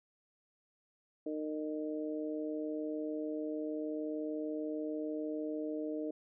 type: harmonic tone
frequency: 153.4 Hz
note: D#3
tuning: 24 cents flat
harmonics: 2 / 3 / 4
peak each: -37 / -41 / -43 dBFS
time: 1.26-6.11 s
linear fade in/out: 5 ms
effects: none